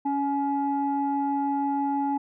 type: tone pair together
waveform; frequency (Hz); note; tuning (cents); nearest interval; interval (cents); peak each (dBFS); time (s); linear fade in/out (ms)
sine; 279.6 / 845; C#4 / G#5; +15 / +30; octave + perfect fifth; 1915; -25; 0.05-2.18; 10
effects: tanh soft clip ceiling -17 dBFS

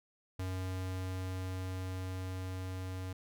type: tone with level ramp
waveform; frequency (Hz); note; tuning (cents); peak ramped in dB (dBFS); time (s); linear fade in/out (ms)
square; 93; F#2; +9; -36 to -39; 0.39-3.13; 5
effects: none

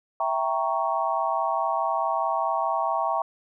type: chord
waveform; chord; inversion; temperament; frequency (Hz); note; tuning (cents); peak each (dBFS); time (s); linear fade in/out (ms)
sine; E diminished seventh; none; equal; 659.3 / 784 / 932.3 / 1108.7; E5 / G5 / Bb5 / Db6; 0 / 0 / 0 / 0; -28; 0.2-3.22; 2
effects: none

